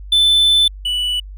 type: tone pair in turn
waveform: triangle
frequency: 3520 / 2960 Hz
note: A7 / F#7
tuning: 0 / 0 cents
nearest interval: minor third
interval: 300 cents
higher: first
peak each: -8 / -15 dBFS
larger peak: first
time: 0.12-0.68 / 0.85-1.2 s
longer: first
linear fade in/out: 5 ms
effects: added 49 Hz sine -30 dBFS peak until 1.37 s